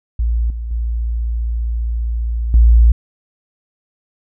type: tone with level steps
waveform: sine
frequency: 57.5 Hz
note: A#1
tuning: 23 cents flat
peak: -13 / -21 / -16 / -5 dBFS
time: 0.19-2.92 s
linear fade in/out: 5 ms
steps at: 0.5 / 0.71 / 2.54 s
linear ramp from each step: 2 ms
effects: none